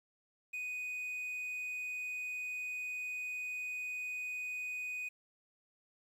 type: tone with quantisation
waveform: triangle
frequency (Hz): 2489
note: D#7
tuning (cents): 0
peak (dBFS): -36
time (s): 0.53-5.09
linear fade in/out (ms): 10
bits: 11
effects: none